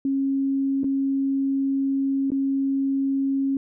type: tone with dropouts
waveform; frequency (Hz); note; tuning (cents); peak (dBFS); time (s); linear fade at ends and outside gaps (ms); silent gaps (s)
sine; 272.4; C#4; -30; -20; 0.05-3.57; 2; 0.834-0.842 / 2.304-2.318
effects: none